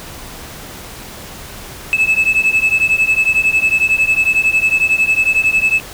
sine beating tone pair, 2601 / 2612 Hz, E7 / E7, -24 / -17 cents, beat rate 11 Hz, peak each -12 dBFS, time 1.93-5.8 s, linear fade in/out 0 ms, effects tanh soft clip ceiling -7 dBFS + pink hiss -32 dBFS RMS until 5.93 s

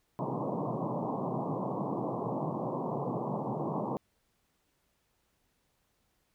pink band-pass noise, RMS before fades -34 dBFS, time 0.19-3.97 s, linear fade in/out 0 ms, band 120 to 1100 Hz, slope 96 dB/octave, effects pink hiss -75 dBFS RMS until 6.34 s

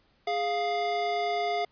square tone pair together, 414.8 / 701 Hz, G#4 / F5, -2 / +6 cents, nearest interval major sixth, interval 908 cents, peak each -33 / -28 dBFS, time 0.27-1.65 s, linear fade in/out 5 ms, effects pink hiss -66 dBFS RMS until 1.71 s + resampled to 11025 Hz

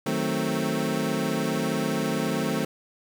25% pulse chord, D# diminished seventh, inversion none, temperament equal, 155.56 / 185 / 220 / 261.6 Hz, D#3 / F#3 / A3 / C4, 0 / 0 / 0 / 0 cents, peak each -27 / -28 / -25 / -26 dBFS, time 0.06-2.65 s, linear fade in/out 5 ms, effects 9-bit

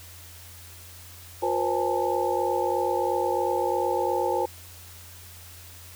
sine tone cluster, 357.8 / 481.8 / 530 / 826 / 889 Hz, F4 / B4 / C5 / G#5 / A5, +42 / -43 / +22 / -10 / +18 cents, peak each -29 dBFS, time 1.42-4.46 s, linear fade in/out 10 ms, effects added 87 Hz sine -47 dBFS peak until 5.95 s + white hiss -47 dBFS RMS until 5.95 s

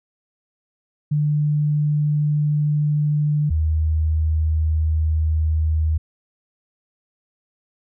sine tone pair in turn, 148.9 / 78.6 Hz, D3 / D#2, +24 / +18 cents, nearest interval major seventh, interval 1106 cents, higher first, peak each -16 dBFS, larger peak neither, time 1.11-3.5 / 3.5-5.98 s, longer second, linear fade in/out 10 ms, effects none

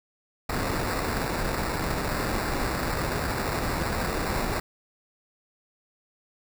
pink noise with sample-and-hold, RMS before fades -28 dBFS, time 0.49-4.6 s, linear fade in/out 5 ms, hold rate 3150 Hz, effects none

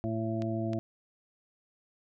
harmonic tone, 111.5 Hz, A2, 23 cents sharp, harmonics 1 / 2 / 3 / 5 / 6, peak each -34 / -35 / -35 / -45 / -37 dBFS, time 0.04-0.79 s, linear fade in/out 0 ms
clicks, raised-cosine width 0.2 ms, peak -26 dBFS, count 2, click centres 0.421 / 0.733 s
effects none

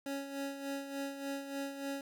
25% pulse tone with tremolo, 277.2 Hz, C#4, in tune, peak -32 dBFS, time 0.06-2.01 s, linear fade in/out 2 ms, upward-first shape sine, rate 3.4 Hz, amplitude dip 60%, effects none

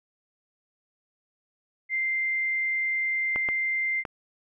sine tone, 2090 Hz, C7, 2 cents flat, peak -24 dBFS, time 1.89-4.04 s, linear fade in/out 50 ms
clicks, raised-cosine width 0.5 ms, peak -17 dBFS, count 3, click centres 3.36 / 3.488 / 4.052 s
effects none

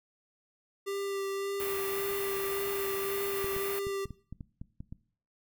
square tone with vibrato, 394.8 Hz, G4, 12 cents sharp, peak -33 dBFS, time 0.86-4.06 s, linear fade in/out 20 ms, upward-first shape sine, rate 1.8 Hz, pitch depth 13 cents each way
white band-stop noise, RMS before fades -38 dBFS, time 1.6-3.79 s, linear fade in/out 0 ms, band 2800 to 11000 Hz, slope 24 dB/octave
clicks, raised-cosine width 5 ms, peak -29 dBFS, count 10, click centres 3.444 / 3.565 / 3.869 / 4.056 / 4.107 / 4.326 / 4.408 / 4.615 / 4.805 / 4.925 s
effects noise-tail reverb RT60 0.5 s tail -19 dB re dry

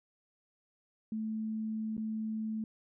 sine tone with dropouts, 218.8 Hz, A3, 9 cents flat, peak -33 dBFS, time 1.12-2.64 s, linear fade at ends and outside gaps 2 ms, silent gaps 1.968-1.978 s, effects none

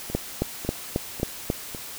two click trains, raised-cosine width 2 ms, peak -9 / -21 dBFS, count 6 / 4, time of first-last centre 0.15-1.501 / 0.1-1.748 s, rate 3.7 / 1.82 Hz, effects white hiss -38 dBFS RMS until 1.98 s

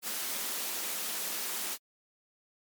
white high-pass noise, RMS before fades -35 dBFS, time 0.02-1.78 s, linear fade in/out 50 ms, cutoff 180 Hz, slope 48 dB/octave, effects MP3 96 kbps

